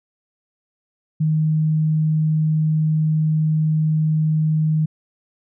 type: tone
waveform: sine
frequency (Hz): 155.9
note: D#3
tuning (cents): +4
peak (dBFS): -15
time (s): 1.2-4.86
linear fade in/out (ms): 10
effects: none